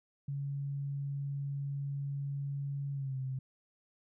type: tone with pitch glide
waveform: sine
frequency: 140.3 to 131.66 Hz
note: C#3 to C3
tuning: +21 to +11 cents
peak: -34 dBFS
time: 0.28-3.39 s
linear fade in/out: 5 ms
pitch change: -110 cents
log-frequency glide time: 2.93-3.17 s
effects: none